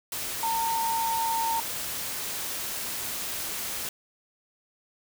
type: tone in noise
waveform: sine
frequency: 911 Hz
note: A#5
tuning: 40 cents flat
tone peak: -25 dBFS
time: 0.43-1.6 s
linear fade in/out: 2 ms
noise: white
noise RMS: -33 dBFS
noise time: 0.12-3.89 s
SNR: +5 dB
effects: none